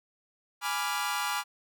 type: chord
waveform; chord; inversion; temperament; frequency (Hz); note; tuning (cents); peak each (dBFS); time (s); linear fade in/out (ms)
sawtooth; G# diminished seventh; none; equal; 830.6 / 987.8 / 1174.7 / 1396.9; G#5 / B5 / D6 / F6; 0 / 0 / 0 / 0; -31; 0.61-1.44; 50
effects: none